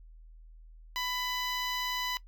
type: tone with notch filter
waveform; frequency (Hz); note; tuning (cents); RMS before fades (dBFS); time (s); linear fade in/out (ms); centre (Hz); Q
10% pulse; 997; B5; +16; -34; 0.96-2.17; 0; 9200; 0.82
effects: noise-tail reverb RT60 0.1 s tail -19 dB re dry + added 40 Hz sine -49 dBFS peak until 2.27 s